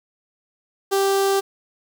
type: tone with notch filter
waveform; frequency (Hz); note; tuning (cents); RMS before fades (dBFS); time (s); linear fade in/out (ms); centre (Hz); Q
sawtooth; 392; G4; 0; -19; 0.91-1.41; 20; 2200; 1.4
effects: 8-bit